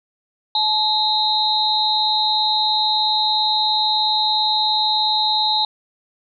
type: tone cluster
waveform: sine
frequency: 859 / 3774 / 4065 Hz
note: A5 / A#7 / B7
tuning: -42 / +21 / +49 cents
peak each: -20 dBFS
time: 0.55-5.65 s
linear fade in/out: 2 ms
effects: none